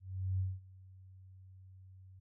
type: tone with ADSR envelope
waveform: sine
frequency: 94 Hz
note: F#2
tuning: 28 cents sharp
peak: -30 dBFS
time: 0-2.2 s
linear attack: 390 ms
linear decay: 210 ms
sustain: -23 dB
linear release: 12 ms
effects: none